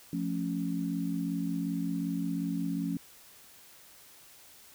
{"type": "chord", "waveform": "sine", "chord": "F augmented", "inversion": "none", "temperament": "equal", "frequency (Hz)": [174.61, 220, 277.2], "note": ["F3", "A3", "C#4"], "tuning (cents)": [0, 0, 0], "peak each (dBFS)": [-33, -37, -33], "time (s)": [0.13, 2.97], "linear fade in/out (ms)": 2, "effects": ["white hiss -55 dBFS RMS until 4.74 s"]}